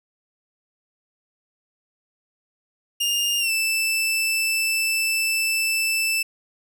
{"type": "tone with pitch glide", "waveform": "sawtooth", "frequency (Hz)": [2819, 2645], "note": ["F7", "E7"], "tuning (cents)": [16, 5], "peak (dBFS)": -17, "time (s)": [3, 6.23], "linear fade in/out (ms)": 10, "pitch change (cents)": -111, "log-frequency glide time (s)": [3.39, 3.51], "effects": []}